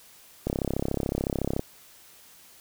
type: click train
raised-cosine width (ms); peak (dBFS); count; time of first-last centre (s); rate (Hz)
2; -13; 39; 0.47-1.594; 33.8
effects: white hiss -53 dBFS RMS until 2.6 s